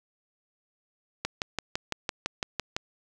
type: click train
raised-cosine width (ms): 0.2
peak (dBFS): -11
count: 10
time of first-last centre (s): 1.25-2.765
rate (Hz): 5.94
effects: none